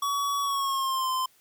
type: tone with pitch glide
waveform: square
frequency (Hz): 1130 to 1036.2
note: C#6 to C6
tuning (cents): +33 to -17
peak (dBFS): -26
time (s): 0.02-1.26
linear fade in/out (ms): 5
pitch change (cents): -150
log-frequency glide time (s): 0.41-1.1
effects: white hiss -62 dBFS RMS until 1.4 s